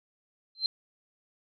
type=tone with exponential growth; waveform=sine; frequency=4124 Hz; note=C8; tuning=26 cents flat; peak=-20 dBFS; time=0.55-0.66 s; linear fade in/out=1 ms; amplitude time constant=23 ms; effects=none